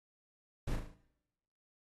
brown noise with echo, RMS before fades -36 dBFS, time 0.67-0.76 s, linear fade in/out 5 ms, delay 37 ms, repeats 5, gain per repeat -5 dB, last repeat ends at 0.945 s, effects noise-tail reverb RT60 0.9 s tail -19 dB re dry + AAC 32 kbps

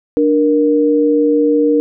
sine tone pair together, 295.6 / 469.3 Hz, D4 / A#4, +11 / +12 cents, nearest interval minor sixth, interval 801 cents, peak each -12 dBFS, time 0.17-1.8 s, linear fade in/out 0 ms, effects none

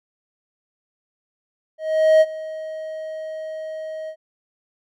triangle tone with ADSR envelope, 630 Hz, D#5, 21 cents sharp, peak -7 dBFS, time 1.78-4.16 s, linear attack 430 ms, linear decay 41 ms, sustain -19 dB, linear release 73 ms, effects none

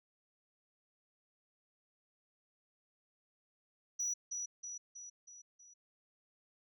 sine tone with echo, 5870 Hz, F#8, 15 cents flat, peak -32 dBFS, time 3.99-4.14 s, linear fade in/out 10 ms, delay 320 ms, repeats 5, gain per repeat -5 dB, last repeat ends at 5.74 s, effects tanh soft clip ceiling -31 dBFS

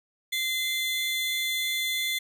40% pulse tone pair together, 2067 / 3468 Hz, C7 / A7, -22 / -26 cents, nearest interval major sixth, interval 896 cents, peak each -28 dBFS, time 0.32-2.19 s, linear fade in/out 10 ms, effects none

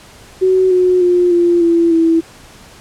sine tone with pitch steps, 374.2 / 364.6 / 355.2 / 346.1 / 337.2 / 328.6 Hz, F#4 / F#4 / F4 / F4 / E4 / E4, +20 / -25 / +29 / -16 / +39 / -5 cents, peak -8 dBFS, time 0.41-2.21 s, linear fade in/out 20 ms, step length 300 ms, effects pink hiss -40 dBFS RMS until 2.8 s + low-pass 10000 Hz 12 dB/octave

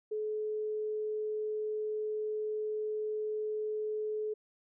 sine tone, 428.2 Hz, A4, 47 cents flat, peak -32 dBFS, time 0.11-4.34 s, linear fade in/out 10 ms, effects none

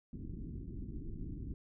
pink low-pass noise, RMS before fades -43 dBFS, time 0.13-1.54 s, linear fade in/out 2 ms, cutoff 340 Hz, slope 48 dB/octave, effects none

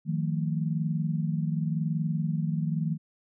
sine tone cluster, 158.2 / 179.1 / 223.3 Hz, D#3 / F3 / A3, +29 / +44 / +26 cents, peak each -27 / -32 / -34 dBFS, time 0.05-2.98 s, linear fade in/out 50 ms, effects none

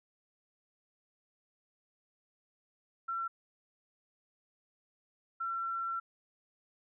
sine tone bursts at uneven times, 1354 Hz, E6, 46 cents sharp, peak -33 dBFS, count 2, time 3.08-3.28 / 5.4-6 s, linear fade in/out 10 ms, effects none

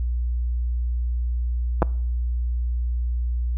clicks, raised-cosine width 1 ms, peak -5 dBFS, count 2, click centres 1.821 / 1.827 s, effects noise-tail reverb RT60 0.6 s tail -24 dB re dry + added 60 Hz sine -21 dBFS peak until 3.57 s

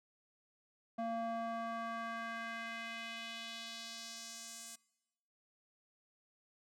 square tone with band-pass filter sweep, 229 Hz, A#3, 31 cents flat, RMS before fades -43 dBFS, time 0.98-4.76 s, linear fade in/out 10 ms, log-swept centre 610 to 8300 Hz, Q 1.7, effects noise-tail reverb RT60 1.0 s tail -23 dB re dry

